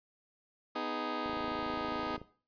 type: chord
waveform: 15% pulse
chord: G# minor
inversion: first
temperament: just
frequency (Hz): 249.2 / 311.5 / 415.3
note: B3 / D#4 / G#4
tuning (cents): +16 / +2 / 0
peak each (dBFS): -33 / -32 / -34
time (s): 0.75-2.17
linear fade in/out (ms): 10
type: click train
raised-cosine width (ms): 2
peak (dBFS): -32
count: 27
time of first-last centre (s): 1.26-2.216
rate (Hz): 27.2
effects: noise-tail reverb RT60 0.4 s tail -17 dB re dry + resampled to 11025 Hz